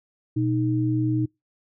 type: tone pair together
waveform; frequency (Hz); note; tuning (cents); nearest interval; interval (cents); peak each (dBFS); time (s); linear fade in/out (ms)
sine; 121.69 / 311.1; B2 / D#4; -25 / 0; octave + major third; 1625; -23; 0.36-1.26; 10
effects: noise-tail reverb RT60 0.2 s tail -26 dB re dry